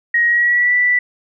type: tone with pitch glide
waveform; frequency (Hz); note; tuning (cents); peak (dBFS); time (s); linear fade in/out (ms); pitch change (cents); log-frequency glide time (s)
sine; 1886 to 1969.5; A#6 to B6; +20 to -5; -11; 0.14-0.99; 5; +75; 0.26-0.74
effects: none